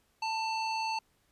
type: tone with low-pass filter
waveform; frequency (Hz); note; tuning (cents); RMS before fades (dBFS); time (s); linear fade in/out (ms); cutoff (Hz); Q
square; 889; A5; +18; -33; 0.22-0.99; 5; 4400; 2
effects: pink hiss -71 dBFS RMS until 1.31 s + resampled to 32000 Hz